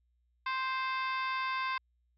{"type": "harmonic tone with a mistuned harmonic", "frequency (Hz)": 523.3, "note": "C5", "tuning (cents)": 0, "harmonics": [2, 3, 4, 5, 6, 7, 8, 9, 10], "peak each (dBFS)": [-33, -39, -40, -42, -55, -46, -57, -49, -58], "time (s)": [0.46, 1.78], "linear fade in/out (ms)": 5, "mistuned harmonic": 7, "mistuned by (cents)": -26, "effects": ["added 60 Hz sine -70 dBFS peak until 2.17 s"]}